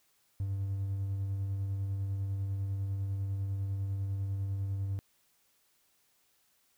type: tone with tremolo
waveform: triangle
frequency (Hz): 98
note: G2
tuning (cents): 0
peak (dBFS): -27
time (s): 0.4-4.99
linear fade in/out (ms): 0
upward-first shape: sine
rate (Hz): 10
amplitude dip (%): 35
effects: tanh soft clip ceiling -25 dBFS + white hiss -71 dBFS RMS until 6.77 s